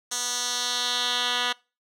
10% pulse tone with band-pass filter sweep, 245.1 Hz, B3, 13 cents flat, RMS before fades -27 dBFS, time 0.11-1.53 s, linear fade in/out 10 ms, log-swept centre 6700 to 2700 Hz, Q 1.9, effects noise-tail reverb RT60 0.3 s tail -23 dB re dry

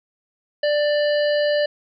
harmonic tone, 590 Hz, D5, 8 cents sharp, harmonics 1 / 3 / 5 / 7 / 8, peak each -17 / -27 / -31 / -34 / -35 dBFS, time 0.63-1.66 s, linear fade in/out 5 ms, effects none

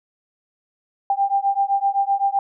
sine beating tone pair, 789 / 796.8 Hz, G5 / G5, +11 / +28 cents, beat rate 7.8 Hz, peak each -20 dBFS, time 1.1-2.39 s, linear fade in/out 2 ms, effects none

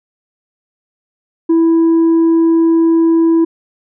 sine tone with tanh clipping, 329.6 Hz, E4, in tune, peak -8 dBFS, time 1.49-3.45 s, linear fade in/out 10 ms, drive 2 dB, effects none

